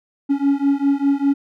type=beating tone pair; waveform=triangle; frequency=277.2 / 282.2 Hz; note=C#4 / C#4; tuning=0 / +31 cents; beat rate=5 Hz; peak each=-16 dBFS; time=0.29-1.34 s; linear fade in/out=20 ms; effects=none